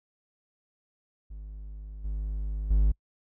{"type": "tone with level steps", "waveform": "triangle", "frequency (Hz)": 51.3, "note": "G#1", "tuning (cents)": -21, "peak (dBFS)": [-36, -27, -17], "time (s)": [1.3, 2.92], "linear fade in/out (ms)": 10, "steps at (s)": [2.04, 2.7], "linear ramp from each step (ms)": 10, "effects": ["noise-tail reverb RT60 0.1 s tail -26 dB re dry"]}